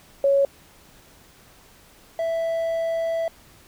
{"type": "tone pair in turn", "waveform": ["sine", "triangle"], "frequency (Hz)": [555, 660], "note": ["C#5", "E5"], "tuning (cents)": [2, 2], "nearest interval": "minor third", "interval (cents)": 300, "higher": "second", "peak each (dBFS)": [-15, -20], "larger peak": "first", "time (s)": [[0.24, 0.45], [2.19, 3.28]], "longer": "second", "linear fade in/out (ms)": 2, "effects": ["pink hiss -52 dBFS RMS until 3.67 s"]}